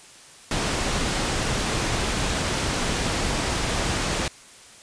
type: low-pass noise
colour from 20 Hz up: pink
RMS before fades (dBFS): -25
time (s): 0.51-4.28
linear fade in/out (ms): 2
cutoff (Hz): 9100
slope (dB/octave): 12
effects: white hiss -47 dBFS RMS until 4.82 s + resampled to 22050 Hz